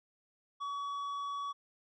triangle tone with tanh clipping, 1132 Hz, C#6, 36 cents sharp, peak -37 dBFS, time 0.6-1.53 s, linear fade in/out 20 ms, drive 11 dB, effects none

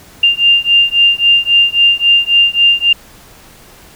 sine beating tone pair, 2794 / 2797.7 Hz, F7 / F7, 0 / +2 cents, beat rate 3.7 Hz, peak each -10 / -10 dBFS, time 0.23-2.93 s, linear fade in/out 5 ms, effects pink hiss -40 dBFS RMS until 3.95 s

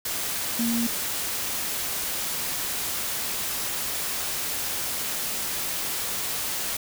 sine tone in noise, 233.1 Hz, A#3, in tune, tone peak -23 dBFS, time 0.59-0.87 s, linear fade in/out 5 ms, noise white, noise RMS -29 dBFS, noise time 0.05-6.77 s, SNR +3 dB, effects none

